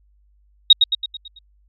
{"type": "tone with echo", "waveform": "sine", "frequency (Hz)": 3764, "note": "A#7", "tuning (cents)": 16, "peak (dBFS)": -3, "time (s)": [0.7, 0.73], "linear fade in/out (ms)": 5, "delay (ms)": 110, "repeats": 6, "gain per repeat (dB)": -6, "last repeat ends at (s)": 1.39, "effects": ["added 50 Hz sine -54 dBFS peak until 1.68 s", "MP3 64 kbps"]}